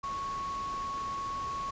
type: tone in noise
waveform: sine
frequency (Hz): 1106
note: C#6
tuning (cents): -4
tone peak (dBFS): -33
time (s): 0.03-1.71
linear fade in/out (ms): 10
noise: pink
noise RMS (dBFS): -45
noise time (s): 0.03-1.71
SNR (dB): +9
effects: resampled to 16000 Hz